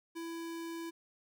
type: tone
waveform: square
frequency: 332.6 Hz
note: E4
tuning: 16 cents sharp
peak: -40 dBFS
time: 0.15-0.91 s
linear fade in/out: 20 ms
effects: none